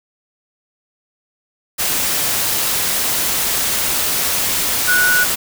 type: tone in noise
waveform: sine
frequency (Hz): 1470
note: F#6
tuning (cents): -12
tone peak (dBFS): -12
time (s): 4.87-5.25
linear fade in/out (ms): 20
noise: white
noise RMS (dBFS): -18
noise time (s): 1.78-5.36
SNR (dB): +3
effects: none